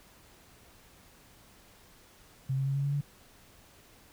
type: tone with pitch steps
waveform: sine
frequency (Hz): 133.3 / 135.32 / 137.36 / 139.44 / 141.55 / 143.7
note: C3 / C#3 / C#3 / C#3 / C#3 / D3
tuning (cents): +33 / -41 / -15 / +11 / +37 / -37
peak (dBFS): -27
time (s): 2.49-3.012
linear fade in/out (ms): 10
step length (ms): 87
effects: pink hiss -58 dBFS RMS until 4.12 s